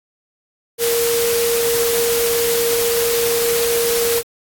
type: tone in noise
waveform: sine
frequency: 468.4 Hz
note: A#4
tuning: 8 cents sharp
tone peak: -16 dBFS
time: 0.78-4.23 s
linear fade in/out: 50 ms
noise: white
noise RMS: -21 dBFS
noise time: 0.78-4.23 s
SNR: +2 dB
effects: AAC 64 kbps